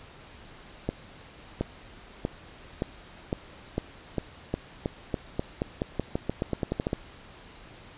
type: accelerating click train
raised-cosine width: 2 ms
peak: -13 dBFS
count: 23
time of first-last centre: 0.89-6.931 s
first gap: 720 ms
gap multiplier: 0.89
effects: pink hiss -49 dBFS RMS until 7.97 s + resampled to 8000 Hz